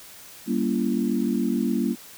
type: chord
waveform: sine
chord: G diminished seventh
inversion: none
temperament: just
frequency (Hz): 196 / 235.2 / 282.2 / 338.7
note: G3 / Bb3 / Db4 / Fb4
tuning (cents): 0 / +16 / +31 / +47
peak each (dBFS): -27 / -24 / -28 / -29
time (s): 0.46-1.96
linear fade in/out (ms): 50
effects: white hiss -45 dBFS RMS until 2.17 s